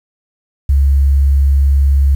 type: tone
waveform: sine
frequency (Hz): 69.3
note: C#2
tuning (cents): 0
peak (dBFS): -7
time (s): 0.69-2.15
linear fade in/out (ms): 5
effects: 7-bit